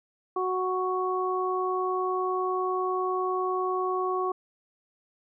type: harmonic tone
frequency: 370 Hz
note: F#4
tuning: in tune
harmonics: 1 / 2 / 3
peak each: -28 / -33 / -29 dBFS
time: 0.36-4.32 s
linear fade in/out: 5 ms
effects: none